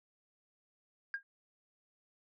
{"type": "tone with exponential decay", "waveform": "sine", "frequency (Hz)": 1616, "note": "G#6", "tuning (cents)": -48, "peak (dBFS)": -29, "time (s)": [1.14, 1.23], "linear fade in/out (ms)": 1, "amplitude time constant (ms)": 18, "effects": ["tanh soft clip ceiling -30 dBFS"]}